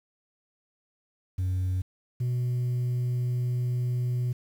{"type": "tone pair in turn", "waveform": "sine", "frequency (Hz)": [92.5, 123.47], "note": ["F#2", "B2"], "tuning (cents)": [0, 0], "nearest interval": "perfect fourth", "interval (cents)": 500, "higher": "second", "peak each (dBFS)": [-22, -22], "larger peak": "neither", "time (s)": [[1.38, 1.82], [2.2, 4.33]], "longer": "second", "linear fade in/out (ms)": 10, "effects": ["tanh soft clip ceiling -24 dBFS", "9-bit"]}